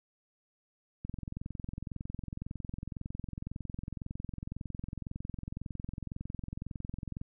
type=click train; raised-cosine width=5 ms; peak=-26 dBFS; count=136; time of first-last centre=1.05-7.214 s; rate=21.9 Hz; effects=none